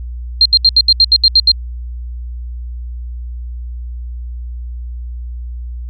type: tone bursts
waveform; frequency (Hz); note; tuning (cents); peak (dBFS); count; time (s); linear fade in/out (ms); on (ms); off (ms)
sine; 4186; C8; 0; -4; 10; 0.41-1.517; 2; 45; 73
effects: added 60 Hz sine -22 dBFS peak until 5.89 s